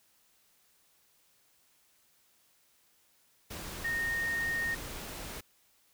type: tone in noise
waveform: sine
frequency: 1847 Hz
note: A#6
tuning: 16 cents flat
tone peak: -30 dBFS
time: 3.84-4.75 s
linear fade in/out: 10 ms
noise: pink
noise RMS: -42 dBFS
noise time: 3.5-5.41 s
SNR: +9 dB
effects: white hiss -68 dBFS RMS until 5.93 s